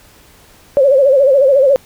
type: tone with vibrato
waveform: sine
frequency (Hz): 545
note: C#5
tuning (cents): -29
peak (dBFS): -6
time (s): 0.77-1.76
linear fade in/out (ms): 0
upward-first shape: sine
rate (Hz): 14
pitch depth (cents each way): 100
effects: pink hiss -45 dBFS RMS until 1.85 s